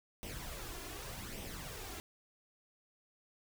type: noise with flanger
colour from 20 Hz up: pink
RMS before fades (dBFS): -45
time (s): 0.23-2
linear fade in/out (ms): 0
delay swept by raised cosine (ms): 0.34 to 2.94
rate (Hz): 0.85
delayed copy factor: +0.6
effects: none